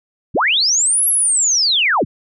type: linear two-way sweep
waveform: sine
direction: up then down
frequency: 44.46 to 11390 to 44.46 Hz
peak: -12 dBFS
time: 0.34-2.05 s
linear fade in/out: 20 ms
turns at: 1.08 s
effects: none